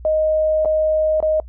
sine tone with dropouts, 623 Hz, D#5, 2 cents sharp, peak -14 dBFS, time 0.05-1.4 s, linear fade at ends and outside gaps 1 ms, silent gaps 0.649-0.656 / 1.203-1.226 s, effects noise-tail reverb RT60 0.1 s tail -24 dB re dry + added 60 Hz sine -34 dBFS peak until 1.48 s

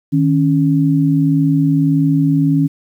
sine tone pair together, 155.57 / 277.2 Hz, D#3 / C#4, 0 / 0 cents, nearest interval minor seventh, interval 1000 cents, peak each -13 dBFS, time 0.12-2.68 s, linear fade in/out 20 ms, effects 8-bit

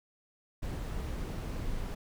brown noise, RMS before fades -36 dBFS, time 0.62-1.95 s, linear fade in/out 10 ms, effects none

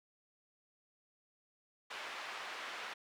pink band-pass noise, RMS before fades -45 dBFS, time 1.9-2.94 s, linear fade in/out 10 ms, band 940 to 3100 Hz, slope 12 dB/octave, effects none

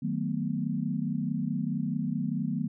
sine chord, B dominant seventh, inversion first, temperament just, 154.34 / 185.21 / 222.2 / 246.9 Hz, D#3 / F#3 / A3 / B3, -14 / +2 / +17 / 0 cents, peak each -33 dBFS, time 0.02-2.68 s, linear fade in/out 10 ms, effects none

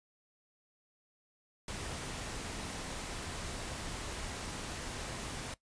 pink noise, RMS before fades -41 dBFS, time 1.68-5.54 s, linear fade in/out 2 ms, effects noise-tail reverb RT60 0.1 s tail -18 dB re dry + resampled to 22050 Hz

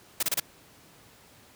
white noise bursts, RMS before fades -26 dBFS, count 4, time 0.2-0.4 s, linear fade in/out 5 ms, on 29 ms, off 28 ms, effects pink hiss -55 dBFS RMS until 1.55 s + high-pass 80 Hz 12 dB/octave

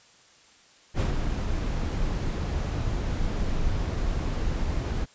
brown noise with ADSR envelope, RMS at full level -22 dBFS, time 0.94-5.06 s, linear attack 55 ms, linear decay 130 ms, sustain -5 dB, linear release 28 ms, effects white hiss -56 dBFS RMS until 5.14 s + resampled to 16000 Hz

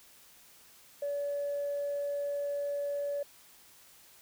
sine tone, 572 Hz, D5, 46 cents flat, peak -30 dBFS, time 1.02-3.23 s, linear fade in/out 5 ms, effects tanh soft clip ceiling -27 dBFS + white hiss -58 dBFS RMS until 4.21 s

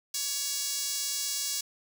sawtooth tone with high-pass filter, 561 Hz, C#5, 21 cents sharp, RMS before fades -32 dBFS, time 0.14-1.61 s, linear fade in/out 5 ms, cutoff 5500 Hz, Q 1.6, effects none

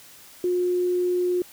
sine tone, 358.4 Hz, F4, 45 cents sharp, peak -20 dBFS, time 0.44-1.42 s, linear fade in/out 2 ms, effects white hiss -48 dBFS RMS until 1.52 s

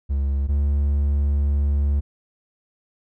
triangle tone pair in turn, 69.3 / 71.41 Hz, C#2 / D2, 0 / -48 cents, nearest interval minor second, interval 52 cents, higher second, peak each -17 / -15 dBFS, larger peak second, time 0.09-0.48 / 0.48-2.01 s, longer second, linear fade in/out 20 ms, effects none

